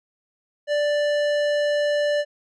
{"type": "tone with tanh clipping", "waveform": "sine", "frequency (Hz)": 587.3, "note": "D5", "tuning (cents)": 0, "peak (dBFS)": -21, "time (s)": [0.67, 2.25], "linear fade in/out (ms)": 50, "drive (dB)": 16, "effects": []}